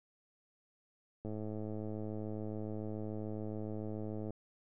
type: click train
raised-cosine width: 2 ms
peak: -29 dBFS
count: 328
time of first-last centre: 1.25-4.306 s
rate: 107 Hz
effects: none